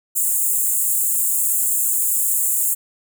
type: high-pass noise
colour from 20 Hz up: pink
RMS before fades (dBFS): -19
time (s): 0.15-2.75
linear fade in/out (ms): 20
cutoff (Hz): 7100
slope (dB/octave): 96
effects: none